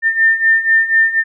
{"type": "beating tone pair", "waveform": "sine", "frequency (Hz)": [1800, 1804.1], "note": ["A6", "A6"], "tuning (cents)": [39, 43], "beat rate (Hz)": 4.1, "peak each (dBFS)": [-15, -11], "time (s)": [0.02, 1.24], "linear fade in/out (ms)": 50, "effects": []}